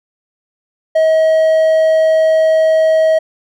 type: tone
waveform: triangle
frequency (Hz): 637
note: D#5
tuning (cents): +41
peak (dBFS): -6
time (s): 0.95-3.19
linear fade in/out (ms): 10
effects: none